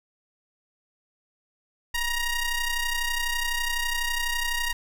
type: ring-modulated tone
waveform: sawtooth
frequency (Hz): 945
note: A#5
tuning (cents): +23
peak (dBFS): -18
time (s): 1.94-4.73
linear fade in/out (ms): 5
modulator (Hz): 929
effects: none